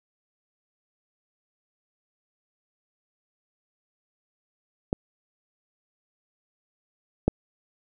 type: clicks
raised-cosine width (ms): 2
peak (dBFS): -10 / -6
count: 2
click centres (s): 4.929 / 7.28
effects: none